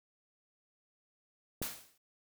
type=click; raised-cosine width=2 ms; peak=-25 dBFS; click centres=1.617 s
type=noise with exponential decay; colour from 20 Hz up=white; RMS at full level=-35 dBFS; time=1.62-1.98 s; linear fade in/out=5 ms; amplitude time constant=77 ms
effects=none